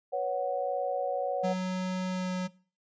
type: chord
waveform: sine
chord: B suspended second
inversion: none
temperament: just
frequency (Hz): 493.9 / 555.6 / 740.8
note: B4 / C#5 / F#5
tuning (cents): 0 / +4 / +2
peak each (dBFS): -35 / -31 / -32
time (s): 0.12-1.54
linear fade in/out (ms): 20
type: tone with pitch glide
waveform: square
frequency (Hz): 185 to 183.62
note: F#3 to F#3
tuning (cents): 0 to -13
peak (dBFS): -30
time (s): 1.43-2.48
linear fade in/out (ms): 20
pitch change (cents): -13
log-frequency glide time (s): 2.09-2.32
effects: noise-tail reverb RT60 0.4 s tail -20 dB re dry + resampled to 16000 Hz